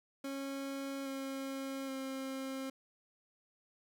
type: tone with pitch steps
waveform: 30% pulse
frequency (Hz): 274.1 / 270.3 / 266.6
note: C#4 / C#4 / C4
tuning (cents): -19 / -44 / +33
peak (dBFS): -36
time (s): 0.24-2.7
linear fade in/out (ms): 5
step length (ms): 820
effects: none